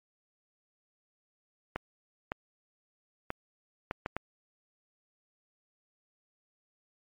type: clicks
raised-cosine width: 0.5 ms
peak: -17 dBFS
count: 6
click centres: 1.76 / 2.319 / 3.304 / 3.911 / 4.061 / 4.166 s
effects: MP3 64 kbps